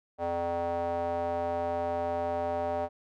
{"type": "tone with band-pass filter", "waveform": "square", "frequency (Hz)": 85.5, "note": "F2", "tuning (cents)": -36, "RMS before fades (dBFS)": -31, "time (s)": [0.18, 2.89], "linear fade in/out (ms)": 50, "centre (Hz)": 680, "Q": 5.8, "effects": []}